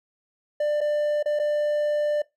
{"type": "tone with dropouts", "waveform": "triangle", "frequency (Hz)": 594, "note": "D5", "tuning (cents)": 20, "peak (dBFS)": -19, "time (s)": [0.6, 2.22], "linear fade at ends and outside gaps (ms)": 5, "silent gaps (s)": [[0.807, 0.812], [1.228, 1.258], [1.391, 1.396]], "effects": ["noise-tail reverb RT60 0.2 s tail -21 dB re dry"]}